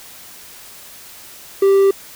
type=tone; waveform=triangle; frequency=392 Hz; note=G4; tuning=in tune; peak=-7 dBFS; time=1.62-1.91 s; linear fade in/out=5 ms; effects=white hiss -39 dBFS RMS until 2.15 s